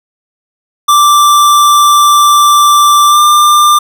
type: tone with pitch glide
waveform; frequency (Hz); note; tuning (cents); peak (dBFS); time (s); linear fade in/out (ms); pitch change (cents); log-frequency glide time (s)
square; 1174.7 to 1192.5; D6 to D6; 0 to +26; -4; 0.88-3.79; 10; +26; 3.08-3.19
effects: none